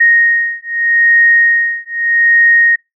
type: beating tone pair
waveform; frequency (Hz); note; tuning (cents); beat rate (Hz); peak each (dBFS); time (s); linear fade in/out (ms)
sine; 1864.7 / 1865.51; A#6 / A#6; 0 / +1; 0.81; -11; 0-2.76; 10
effects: noise-tail reverb RT60 0.2 s tail -26 dB re dry